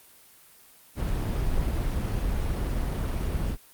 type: noise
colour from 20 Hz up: brown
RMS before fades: -27 dBFS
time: 0.95-3.57 s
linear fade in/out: 50 ms
effects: white hiss -54 dBFS RMS until 3.73 s + Opus 32 kbps